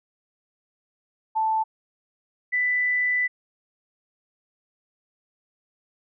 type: tone pair in turn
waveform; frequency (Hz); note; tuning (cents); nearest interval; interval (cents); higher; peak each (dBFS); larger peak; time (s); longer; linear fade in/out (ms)
sine; 880 / 1988.1; A5 / B6; 0 / +11; octave + major second; 1411; second; -20; neither; 1.35-1.64 / 2.52-3.28; second; 20
effects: none